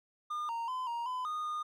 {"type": "tone with pitch steps", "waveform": "triangle", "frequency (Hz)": [1211, 926, 1019, 939, 1010, 1231, 1223], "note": ["D#6", "A#5", "C6", "A#5", "B5", "D#6", "D#6"], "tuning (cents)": [-47, -12, -46, 12, 39, -19, -30], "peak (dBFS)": -32, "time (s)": [0.3, 1.63], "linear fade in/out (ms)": 10, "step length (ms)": 190, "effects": []}